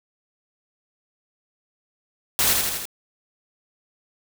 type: noise with echo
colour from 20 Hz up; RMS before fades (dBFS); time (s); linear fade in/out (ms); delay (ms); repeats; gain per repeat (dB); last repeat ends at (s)
white; -20; 2.39-2.53; 0; 81; 4; -3; 2.854
effects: none